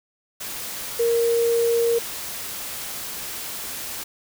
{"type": "tone in noise", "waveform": "sine", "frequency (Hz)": 466.2, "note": "A#4", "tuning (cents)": 0, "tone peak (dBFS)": -17, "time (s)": [0.99, 1.99], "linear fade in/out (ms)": 10, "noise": "white", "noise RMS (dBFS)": -32, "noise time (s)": [0.4, 4.04], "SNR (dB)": 12, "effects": []}